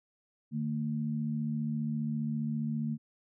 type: tone pair together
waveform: sine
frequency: 150.1 / 225 Hz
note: D3 / A3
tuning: +38 / +39 cents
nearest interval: perfect fifth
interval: 701 cents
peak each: -34 / -32 dBFS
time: 0.51-2.98 s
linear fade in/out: 50 ms
effects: none